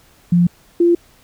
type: tone pair in turn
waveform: sine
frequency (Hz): 174.4 / 344.2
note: F3 / F4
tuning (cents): -2 / -25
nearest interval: octave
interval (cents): 1177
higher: second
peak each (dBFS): -9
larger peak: neither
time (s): 0.32-0.47 / 0.8-0.95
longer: neither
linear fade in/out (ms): 5
effects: pink hiss -51 dBFS RMS until 1.23 s